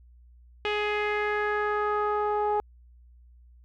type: tone with low-pass filter sweep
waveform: sawtooth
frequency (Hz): 418.4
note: G#4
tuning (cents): +13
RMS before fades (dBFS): -27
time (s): 0.65-2.6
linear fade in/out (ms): 0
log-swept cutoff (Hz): 2800 to 890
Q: 3.1
effects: added 60 Hz sine -51 dBFS peak until 3.64 s